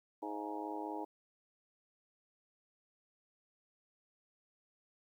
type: harmonic tone with a mistuned harmonic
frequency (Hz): 104.6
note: G#2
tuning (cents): +13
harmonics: 3 / 4 / 5 / 6 / 7 / 8 / 9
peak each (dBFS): -43 / -47 / -50 / -51 / -50 / -44 / -47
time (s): 0.22-1.05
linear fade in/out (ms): 10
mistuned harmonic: 7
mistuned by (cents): -80
effects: 12-bit